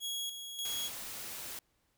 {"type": "tone with tremolo", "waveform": "sawtooth", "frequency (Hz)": 3322, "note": "G#7", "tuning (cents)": 0, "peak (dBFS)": -32, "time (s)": [0, 0.91], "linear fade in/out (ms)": 50, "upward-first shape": "square", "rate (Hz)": 1.7, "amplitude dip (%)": 55}
{"type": "noise", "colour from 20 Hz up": "white", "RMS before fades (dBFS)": -43, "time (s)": [0.65, 1.59], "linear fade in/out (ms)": 2}
{"effects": ["pink hiss -75 dBFS RMS until 1.97 s"]}